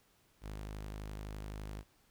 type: tone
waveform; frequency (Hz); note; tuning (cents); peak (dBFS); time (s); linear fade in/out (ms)
sawtooth; 51.8; G#1; -4; -38; 0.41-1.84; 50
effects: pink hiss -70 dBFS RMS until 2.1 s